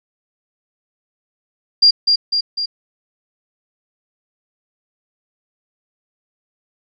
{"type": "tone with echo", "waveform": "sine", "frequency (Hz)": 4785, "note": "D8", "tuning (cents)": 32, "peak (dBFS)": -6, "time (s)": [1.82, 1.91], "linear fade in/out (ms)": 10, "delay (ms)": 250, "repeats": 3, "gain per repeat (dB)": -4, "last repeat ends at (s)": 2.66, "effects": []}